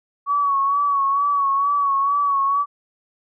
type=tone with vibrato; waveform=sine; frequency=1124 Hz; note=C#6; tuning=24 cents sharp; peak=-16 dBFS; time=0.26-2.66 s; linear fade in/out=50 ms; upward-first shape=sine; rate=2.2 Hz; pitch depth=44 cents each way; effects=none